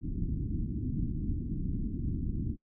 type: low-pass noise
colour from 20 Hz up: pink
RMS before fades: -33 dBFS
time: 0.01-2.57 s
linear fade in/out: 50 ms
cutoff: 310 Hz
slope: 48 dB/octave
effects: noise-tail reverb RT60 0.1 s tail -23 dB re dry